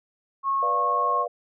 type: tone with pitch glide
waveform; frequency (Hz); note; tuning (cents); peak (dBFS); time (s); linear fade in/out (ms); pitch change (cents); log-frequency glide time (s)
sine; 1092 to 1085.1; C#6 to C#6; -26 to -37; -21; 0.43-1.26; 50; -11; 1.03-1.14
type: chord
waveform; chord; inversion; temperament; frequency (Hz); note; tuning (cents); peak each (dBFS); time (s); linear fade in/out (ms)
sine; B diminished; none; equal with one note detuned; 490.2 / 587.3 / 698.5; B4 / D5 / F5; -13 / 0 / 0; -31; 0.62-1.28; 10
effects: none